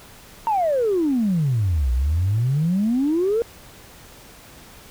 sine exponential two-way sweep, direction down then up, 930 to 59.3 to 476.5 Hz, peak -16 dBFS, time 0.47-3.42 s, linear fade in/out 0 ms, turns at 1.92 s, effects tanh soft clip ceiling -13 dBFS + pink hiss -45 dBFS RMS until 4.9 s

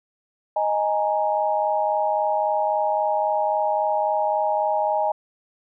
sine chord, D# suspended fourth, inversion none, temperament just, 622.3 / 829.7 / 933.4 Hz, D#5 / G#5 / A#5, 0 / -2 / +2 cents, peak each -23 / -22 / -27 dBFS, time 0.56-5.12 s, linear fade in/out 5 ms, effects none

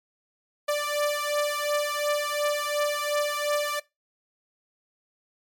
sawtooth beating tone pair, 587.3 / 590.1 Hz, D5 / D5, 0 / +8 cents, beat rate 2.8 Hz, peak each -23 / -24 dBFS, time 0.68-3.8 s, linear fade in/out 10 ms, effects noise-tail reverb RT60 0.2 s tail -20 dB re dry + MP3 64 kbps

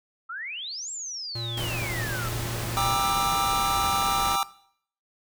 sine exponential two-way sweep, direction up then down, 1282 to 7660 to 1282 Hz, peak -32 dBFS, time 0.29-2.29 s, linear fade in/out 10 ms, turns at 0.91 s
square tone, 116.54 Hz, A#2, in tune, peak -33 dBFS, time 1.35-2.95 s, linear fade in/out 5 ms
pink noise, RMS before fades -33 dBFS, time 1.57-4.36 s, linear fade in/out 5 ms
square chord, E half-diminished seventh, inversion first, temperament just, 791.1 / 949.3 / 1186.7 / 1318.5 Hz, G5 / Bb5 / D6 / E6, +16 / +31 / +18 / 0 cents, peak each -28 / -32 / -28 / -30 dBFS, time 2.77-4.43 s, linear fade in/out 0 ms
effects noise-tail reverb RT60 0.6 s tail -19 dB re dry

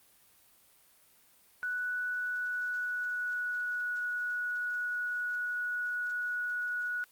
sine tone with pitch glide, 1480 to 1463.8 Hz, F#6 to F#6, 0 to -19 cents, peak -31 dBFS, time 1.63-7.04 s, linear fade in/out 0 ms, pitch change -19 cents, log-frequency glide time 2.08-4.04 s, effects white hiss -63 dBFS RMS until 7.11 s + Opus 32 kbps

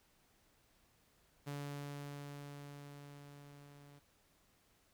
sawtooth tone with level ramp, 143.3 Hz, D3, 42 cents flat, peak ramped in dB -37 to -54 dBFS, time 1.46-4 s, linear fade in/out 20 ms, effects pink hiss -72 dBFS RMS until 4.93 s

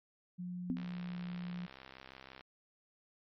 sine tone with pitch glide, 178.7 to 177.47 Hz, F3 to F3, +40 to +28 cents, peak -39 dBFS, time 0.38-1.67 s, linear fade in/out 20 ms, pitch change -12 cents, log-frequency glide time 0.76-1.2 s
sine tone with exponential decay, 252.8 Hz, B3, 41 cents sharp, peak -30 dBFS, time 0.7-0.93 s, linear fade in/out 0 ms, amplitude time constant 49 ms
click train, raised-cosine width 0.3 ms, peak -34 dBFS, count 109, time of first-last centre 0.77-2.409 s, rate 65.9 Hz
effects MP3 32 kbps

